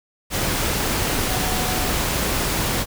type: tone in noise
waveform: sine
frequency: 740 Hz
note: F#5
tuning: in tune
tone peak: -31 dBFS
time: 1.25-1.93 s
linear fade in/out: 50 ms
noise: pink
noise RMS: -22 dBFS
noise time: 0.3-2.86 s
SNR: -12 dB
effects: none